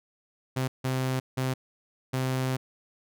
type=tone bursts at uneven times; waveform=sawtooth; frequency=130.1 Hz; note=C3; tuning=9 cents flat; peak=-22 dBFS; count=4; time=0.56-0.68 / 0.84-1.2 / 1.37-1.54 / 2.13-2.57 s; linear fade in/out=10 ms; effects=none